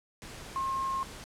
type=tone in noise; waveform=sine; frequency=1070 Hz; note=C6; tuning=38 cents sharp; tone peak=-29 dBFS; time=0.56-1.03 s; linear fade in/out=0 ms; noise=pink; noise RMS=-45 dBFS; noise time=0.22-1.24 s; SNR=+13 dB; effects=low-pass 10000 Hz 12 dB/octave